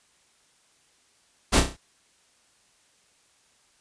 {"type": "noise with echo", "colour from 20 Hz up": "pink", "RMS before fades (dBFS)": -18, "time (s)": [1.52, 1.61], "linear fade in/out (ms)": 20, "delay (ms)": 32, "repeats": 5, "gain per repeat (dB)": -6, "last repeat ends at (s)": 1.77, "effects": ["white hiss -63 dBFS RMS until 3.8 s", "resampled to 22050 Hz"]}